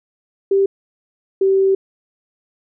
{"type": "tone pair in turn", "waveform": "sine", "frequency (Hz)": [392, 386.4], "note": ["G4", "G4"], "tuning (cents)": [0, -25], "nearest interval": "unison", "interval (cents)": 25, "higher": "first", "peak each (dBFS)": -11, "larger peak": "neither", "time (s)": [[0.51, 0.66], [1.41, 1.75]], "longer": "second", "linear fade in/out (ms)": 5, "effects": []}